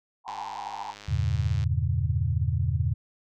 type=band-pass noise; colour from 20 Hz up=pink; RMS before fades=-36 dBFS; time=0.24-0.95 s; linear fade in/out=50 ms; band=770 to 1000 Hz; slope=96 dB/octave
type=click train; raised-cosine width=0.2 ms; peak=-26 dBFS; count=141; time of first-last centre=0.28-1.639 s; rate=103 Hz
type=chord; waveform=sine; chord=E diminished seventh; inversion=none; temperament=equal with one note detuned; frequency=82.41 / 98 / 116.54 / 142.08 Hz; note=E2 / G2 / Bb2 / Db3; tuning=0 / 0 / 0 / +43 cents; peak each=-27 / -29 / -28 / -30 dBFS; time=1.08-2.94 s; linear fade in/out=10 ms
effects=none